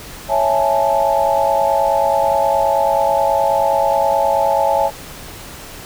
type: chord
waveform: sine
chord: A major seventh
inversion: first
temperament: equal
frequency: 554.4 / 659.3 / 830.6 / 880 Hz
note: C#5 / E5 / G#5 / A5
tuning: 0 / 0 / 0 / 0 cents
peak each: -18 dBFS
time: 0.28-4.91 s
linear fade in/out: 50 ms
effects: pink hiss -34 dBFS RMS until 5.85 s